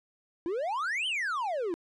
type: exponential two-way sweep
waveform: triangle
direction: up then down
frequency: 321.8 to 3166 to 321.8 Hz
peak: -27 dBFS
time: 0.46-1.74 s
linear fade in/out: 0 ms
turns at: 1.07 s
effects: resampled to 24000 Hz